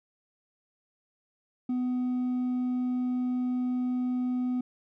sine tone with hard clipping, 250.3 Hz, B3, 23 cents sharp, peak -27 dBFS, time 1.69-4.61 s, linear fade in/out 5 ms, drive 2 dB, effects none

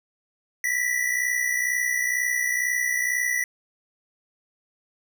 square tone pair together, 1924 / 1986.1 Hz, B6 / B6, -46 / +9 cents, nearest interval minor second, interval 55 cents, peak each -27 / -25 dBFS, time 0.64-3.44 s, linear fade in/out 2 ms, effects none

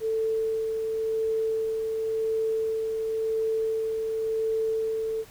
sine tone with tremolo, 443.5 Hz, A4, 14 cents sharp, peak -23 dBFS, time 0-5.25 s, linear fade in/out 50 ms, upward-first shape sine, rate 0.93 Hz, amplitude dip 30%, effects pink hiss -51 dBFS RMS until 5.3 s

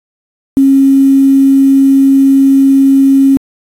sine tone with quantisation, 271.8 Hz, C#4, 34 cents flat, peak -3 dBFS, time 0.57-3.37 s, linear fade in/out 0 ms, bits 5, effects AAC 48 kbps

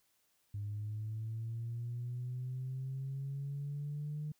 sine linear sweep, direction up, 101.6 to 151.5 Hz, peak -36 dBFS, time 0.54-4.32 s, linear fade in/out 5 ms, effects tanh soft clip ceiling -33 dBFS + white hiss -75 dBFS RMS until 4.39 s

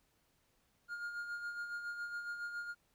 triangle tone with tremolo, 1417 Hz, F6, 25 cents sharp, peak -36 dBFS, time 0.88-2.75 s, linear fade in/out 50 ms, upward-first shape sine, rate 7.2 Hz, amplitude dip 50%, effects pink hiss -75 dBFS RMS until 2.94 s

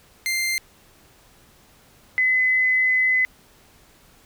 sawtooth / sine tone pair in turn, 2093 / 2024 Hz, C7 / B6, 0 / +42 cents, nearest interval minor second, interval 58 cents, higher first, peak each -18 / -16 dBFS, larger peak second, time 0.26-0.58 / 2.18-3.25 s, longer second, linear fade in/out 0 ms, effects pink hiss -54 dBFS RMS until 4.25 s

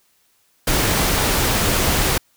pink noise, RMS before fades -18 dBFS, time 0.67-2.18 s, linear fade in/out 5 ms, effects white hiss -61 dBFS RMS until 2.36 s

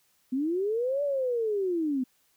sine linear two-way sweep, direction up then down, 247.4 to 583 to 247.4 Hz, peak -25 dBFS, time 0.32-2.04 s, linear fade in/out 10 ms, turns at 1.03 s, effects white hiss -68 dBFS RMS until 2.36 s

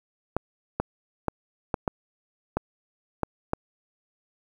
clicks, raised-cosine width 1 ms, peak -10 dBFS, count 8, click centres 0.366 / 0.8 / 1.283 / 1.742 / 1.878 / 2.57 / 3.233 / 3.534 s, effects 8-bit

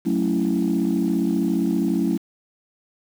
sine chord, F# minor seventh, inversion none, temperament equal, 185 / 220 / 277.2 / 329.6 Hz, F#3 / A3 / C#4 / E4, 0 / 0 / 0 / 0 cents, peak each -23 dBFS, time 0.05-2.18 s, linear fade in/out 20 ms, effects tanh soft clip ceiling -12 dBFS + 7-bit

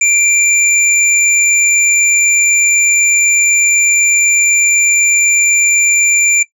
sine tone pair together, 2360 / 7072 Hz, D7 / A8, +8 / +8 cents, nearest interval octave + perfect fifth, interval 1900 cents, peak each -10 dBFS, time 0.01-6.43 s, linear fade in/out 5 ms, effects noise-tail reverb RT60 0.1 s tail -18 dB re dry + tanh soft clip ceiling -1 dBFS

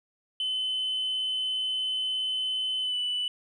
sine tone with pitch glide, 3039 to 2976 Hz, F#7 to F#7, +46 to +9 cents, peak -25 dBFS, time 0.4-3.28 s, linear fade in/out 2 ms, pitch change -37 cents, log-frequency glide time 2.81-2.96 s, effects tanh soft clip ceiling -24 dBFS

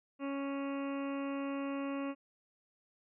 harmonic tone, 277.3 Hz, C#4, 1 cent sharp, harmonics 1 / 2 / 3 / 4 / 5 / 6 / 7 / 8 / 9 / 10, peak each -36 / -42 / -52 / -46 / -53 / -61 / -56 / -58 / -54 / -54 dBFS, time 0.19-2.15 s, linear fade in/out 50 ms, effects none

